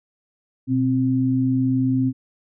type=tone pair together; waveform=sine; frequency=123.46 / 261.6 Hz; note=B2 / C4; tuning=0 / 0 cents; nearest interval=octave + minor second; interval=1300 cents; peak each=-22 / -18 dBFS; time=0.67-2.13 s; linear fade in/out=50 ms; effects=none